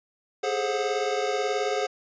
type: tone cluster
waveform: square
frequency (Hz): 410 / 428.5 / 529 / 728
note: G#4 / A4 / C5 / F#5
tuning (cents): -22 / -46 / +19 / -28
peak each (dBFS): -31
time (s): 0.43-1.87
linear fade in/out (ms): 10
effects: resampled to 16000 Hz